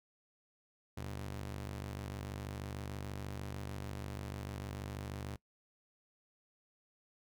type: ring-modulated tone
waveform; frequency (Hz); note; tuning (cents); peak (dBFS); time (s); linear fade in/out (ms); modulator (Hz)
sawtooth; 100.4; G2; +42; -34; 0.97-5.36; 5; 23.2
effects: noise-tail reverb RT60 0.1 s tail -22 dB re dry